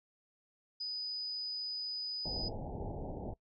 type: tone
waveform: sine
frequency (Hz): 4978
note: D#8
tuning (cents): 0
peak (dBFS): -36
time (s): 0.8-2.49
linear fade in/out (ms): 10
type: low-pass noise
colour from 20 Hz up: pink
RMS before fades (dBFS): -41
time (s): 2.25-3.34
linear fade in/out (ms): 5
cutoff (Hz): 870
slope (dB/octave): 96
effects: noise-tail reverb RT60 0.1 s tail -22 dB re dry